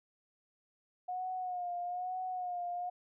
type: tone with vibrato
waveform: sine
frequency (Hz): 723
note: F#5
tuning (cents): -40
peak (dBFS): -35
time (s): 1.08-2.9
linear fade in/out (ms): 10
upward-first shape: sine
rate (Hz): 1.1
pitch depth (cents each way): 47
effects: none